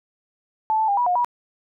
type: tone with pitch steps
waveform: sine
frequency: 873 / 878 / 804 / 973 / 717 / 968 Hz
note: A5 / A5 / G5 / B5 / F5 / B5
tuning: -14 / -4 / +44 / -26 / +45 / -35 cents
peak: -17 dBFS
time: 0.7-1.246 s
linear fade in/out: 0 ms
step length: 91 ms
effects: none